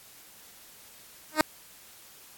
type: tone with exponential growth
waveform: 10% pulse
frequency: 309.3 Hz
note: D#4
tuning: 10 cents flat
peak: -7 dBFS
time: 1.32-1.41 s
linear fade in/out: 0 ms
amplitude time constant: 18 ms
effects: white hiss -52 dBFS RMS until 2.37 s + AAC 64 kbps